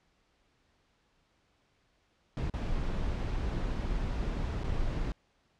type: noise with dropouts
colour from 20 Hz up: brown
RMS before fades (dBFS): -32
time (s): 2.37-5.12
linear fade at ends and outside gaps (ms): 1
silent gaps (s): 2.498-2.538 / 4.635-4.642
effects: pink hiss -71 dBFS RMS until 5.59 s + low-pass 5000 Hz 12 dB/octave